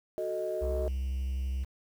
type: chord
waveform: sine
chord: D# diminished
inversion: first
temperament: equal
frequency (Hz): 370 / 440 / 622.3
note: F#4 / A4 / D#5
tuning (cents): 0 / 0 / 0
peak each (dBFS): -35 / -37 / -32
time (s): 0.18-0.88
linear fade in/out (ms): 0
type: tone with vibrato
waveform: triangle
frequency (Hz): 65.41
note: C2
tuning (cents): 0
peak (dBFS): -27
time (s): 0.61-1.65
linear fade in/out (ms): 20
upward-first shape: square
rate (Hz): 12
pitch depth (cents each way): 14
effects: tanh soft clip ceiling -22 dBFS + 9-bit